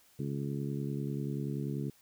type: harmonic tone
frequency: 70.3 Hz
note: C#2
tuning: 25 cents sharp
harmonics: 2 / 3 / 4 / 5 / 6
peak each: -35 / -39 / -41 / -43 / -45 dBFS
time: 0.19-1.9 s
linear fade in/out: 5 ms
effects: white hiss -64 dBFS RMS until 2.01 s